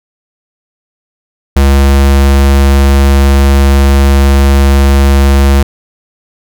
square tone, 69 Hz, C#2, 7 cents flat, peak -4 dBFS, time 1.56-5.63 s, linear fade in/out 5 ms, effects none

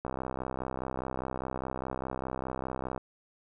click train, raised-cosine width 1 ms, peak -20 dBFS, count 191, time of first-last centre 0.05-2.978 s, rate 64.9 Hz, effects none

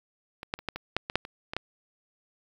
clicks, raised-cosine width 0.3 ms, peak -22 / -12 / -27 / -14 / -19 / -9 / -16 / -7 / -24 / -18 / -13 dBFS, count 11, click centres 0.431 / 0.539 / 0.59 / 0.687 / 0.76 / 0.966 / 1.099 / 1.156 / 1.251 / 1.535 / 1.566 s, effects 8-bit

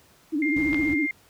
sine tone with vibrato, 300 Hz, D4, 37 cents sharp, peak -22 dBFS, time 0.32-1.07 s, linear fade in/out 20 ms, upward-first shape sine, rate 15 Hz, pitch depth 120 cents each way
sine tone, 2111 Hz, C7, 15 cents sharp, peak -25 dBFS, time 0.42-1.11 s, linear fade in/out 2 ms
brown noise, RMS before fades -34 dBFS, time 0.56-0.94 s, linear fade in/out 5 ms
clicks, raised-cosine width 0.3 ms, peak -20 / -16 dBFS, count 2, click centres 0.731 / 0.745 s
effects pink hiss -57 dBFS RMS until 1.29 s + high-pass 60 Hz 12 dB/octave

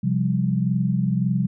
sine chord, C suspended fourth, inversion none, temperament just, 130.81 / 174.42 / 196.22 Hz, C3 / F3 / G3, 0 / -2 / +2 cents, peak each -23 dBFS, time 0.03-1.47 s, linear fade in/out 10 ms, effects none

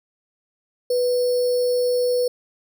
sine tone with sample-and-hold, 493.9 Hz, B4, in tune, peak -17 dBFS, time 0.9-2.28 s, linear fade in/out 5 ms, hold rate 4900 Hz, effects none

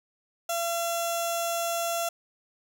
15% pulse tone with notch filter, 680 Hz, F5, 46 cents flat, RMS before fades -29 dBFS, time 0.49-2.09 s, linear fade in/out 5 ms, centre 1900 Hz, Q 0.69, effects none

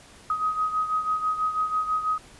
sine beating tone pair, 1258 / 1264.1 Hz, D#6 / D#6, +19 / +27 cents, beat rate 6.1 Hz, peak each -24 / -30 dBFS, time 0.3-2.18 s, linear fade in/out 2 ms, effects pink hiss -50 dBFS RMS until 2.39 s + resampled to 24000 Hz

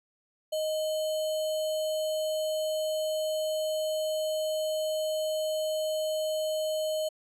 sine tone with sample-and-hold, 622.3 Hz, D#5, in tune, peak -27 dBFS, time 0.52-7.09 s, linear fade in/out 10 ms, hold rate 3675 Hz, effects resampled to 32000 Hz

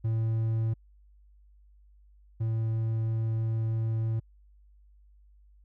triangle tone pair in turn, 112.5 / 112.11 Hz, A2 / A2, +39 / +33 cents, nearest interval unison, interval 6 cents, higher first, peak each -23 / -24 dBFS, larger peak first, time 0.04-0.74 / 2.4-4.2 s, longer second, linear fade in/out 10 ms, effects added 50 Hz sine -55 dBFS peak until 5.64 s

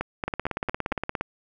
two click trains, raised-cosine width 0.5 ms, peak -12 / -12 dBFS, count 17 / 5, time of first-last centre 0.28-1.21 / 0.01-0.923 s, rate 17.2 / 4.38 Hz, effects none

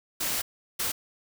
white noise bursts at uneven times, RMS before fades -29 dBFS, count 2, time 0.2-0.42 / 0.79-0.92 s, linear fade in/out 10 ms, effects none

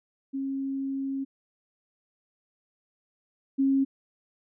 sine tone pair in turn, 271.3 / 271.3 Hz, C#4 / C#4, -37 / -37 cents, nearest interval unison, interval 0 cents, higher neither, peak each -28 / -20 dBFS, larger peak second, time 0.33-1.25 / 3.58-3.85 s, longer first, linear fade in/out 20 ms, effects none

